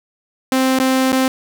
sawtooth tone with dropouts, 261.6 Hz, C4, in tune, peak -9 dBFS, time 0.52-1.28 s, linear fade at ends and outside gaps 2 ms, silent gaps 0.789-0.799 / 1.12-1.127 s, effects none

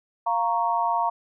sine chord, Bb minor, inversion second, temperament equal, 698.5 / 932.3 / 1108.7 Hz, F5 / Bb5 / Db6, 0 / 0 / 0 cents, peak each -26 / -23 / -28 dBFS, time 0.26-1.1 s, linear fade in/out 10 ms, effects none

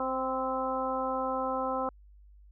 harmonic tone with a mistuned harmonic, 261.6 Hz, C4, in tune, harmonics 1 / 2 / 3 / 4 / 5, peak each -37 / -33 / -35 / -35 / -36 dBFS, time 0-1.89 s, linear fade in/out 2 ms, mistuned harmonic 4, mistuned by -17 cents, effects added 50 Hz sine -52 dBFS peak until 2.51 s

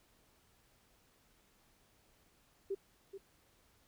sine tone with echo, 392 Hz, G4, in tune, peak -34 dBFS, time 2.7-2.75 s, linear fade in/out 10 ms, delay 430 ms, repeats 1, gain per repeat -10 dB, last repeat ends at 3.18 s, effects pink hiss -70 dBFS RMS until 3.87 s

